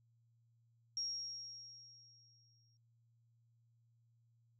sine tone with exponential decay, 5588 Hz, F8, in tune, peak -36 dBFS, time 0.97-2.77 s, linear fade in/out 1 ms, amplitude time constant 390 ms, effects added 116 Hz sine -70 dBFS peak until 4.59 s

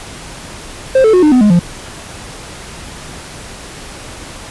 triangle tone with pitch steps, 527 / 438.1 / 364.1 / 302.7 / 251.6 / 209.1 / 173.85 Hz, C5 / A4 / F#4 / D#4 / B3 / G#3 / F3, +12 / -7 / -28 / -48 / +32 / +12 / -8 cents, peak -3 dBFS, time 0.95-1.594 s, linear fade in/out 5 ms, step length 92 ms, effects pink hiss -30 dBFS RMS until 4.5 s + resampled to 24000 Hz

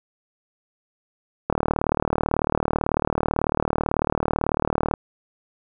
click train, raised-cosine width 1 ms, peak -6 dBFS, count 132, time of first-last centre 1.5-4.938 s, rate 38.1 Hz, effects none

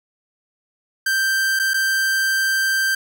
45% pulse tone with dropouts, 1568 Hz, G6, in tune, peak -17 dBFS, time 1.06-2.95 s, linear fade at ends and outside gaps 5 ms, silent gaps 1.592-1.596 / 1.736-1.741 s, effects none

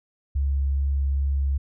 sine tone with vibrato, 69.1 Hz, C#2, 5 cents flat, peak -20 dBFS, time 0.35-1.58 s, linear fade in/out 10 ms, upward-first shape sine, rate 2.4 Hz, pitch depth 8 cents each way, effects none

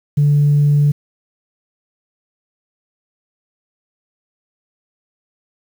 sine tone, 145.7 Hz, D3, 13 cents flat, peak -8 dBFS, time 0.17-0.92 s, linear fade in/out 10 ms, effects tanh soft clip ceiling -6 dBFS + 7-bit

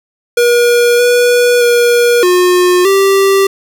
square tone with pitch steps, 479.1 / 486.1 / 478.7 / 359.9 / 390.8 Hz, A#4 / B4 / A#4 / F#4 / G4, +47 / -28 / +46 / -48 / -5 cents, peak -7 dBFS, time 0.37-3.47 s, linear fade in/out 5 ms, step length 620 ms, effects none

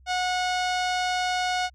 sawtooth tone with low-pass filter, 730 Hz, F#5, 24 cents flat, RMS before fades -26 dBFS, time 0.06-1.7 s, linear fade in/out 50 ms, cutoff 5200 Hz, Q 1.3, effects added 65 Hz sine -51 dBFS peak until 1.74 s

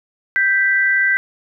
sine tone pair together, 1568 / 1975.5 Hz, G6 / B6, 0 / 0 cents, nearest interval major third, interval 400 cents, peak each -15 / -16 dBFS, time 0.36-1.17 s, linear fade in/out 0 ms, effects none

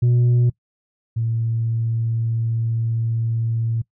sine tone pair in turn, 121.4 / 114.41 Hz, B2 / A#2, -29 / -32 cents, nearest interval minor second, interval 103 cents, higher first, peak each -10 / -18 dBFS, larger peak first, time 0.02-0.5 / 1.16-3.82 s, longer second, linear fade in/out 10 ms, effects noise-tail reverb RT60 0.1 s tail -22 dB re dry + tanh soft clip ceiling -12 dBFS

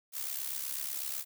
blue noise with amplitude modulation, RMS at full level -34 dBFS, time 0.12-1.25 s, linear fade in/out 50 ms, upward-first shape sine, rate 68.1 Hz, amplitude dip 70%, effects none

